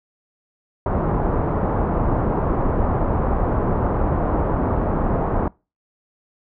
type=low-pass noise; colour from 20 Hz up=pink; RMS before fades=-20 dBFS; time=0.86-5.48 s; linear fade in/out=2 ms; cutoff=1100 Hz; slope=24 dB/octave; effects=noise-tail reverb RT60 0.3 s tail -25 dB re dry